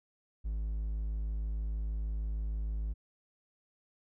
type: tone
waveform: triangle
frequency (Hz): 53.2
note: G#1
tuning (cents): +42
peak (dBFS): -30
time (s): 0.44-2.94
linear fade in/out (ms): 20
effects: none